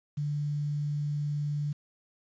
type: tone with quantisation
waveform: sine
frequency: 146.83 Hz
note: D3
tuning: in tune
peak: -28 dBFS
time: 0.17-1.73 s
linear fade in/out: 10 ms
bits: 9
effects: resampled to 16000 Hz